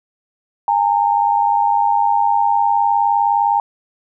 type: tone pair together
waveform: sine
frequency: 814.3 / 914 Hz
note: G#5 / A#5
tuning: -34 / -34 cents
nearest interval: major second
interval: 200 cents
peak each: -15 dBFS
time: 0.68-3.6 s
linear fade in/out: 2 ms
effects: none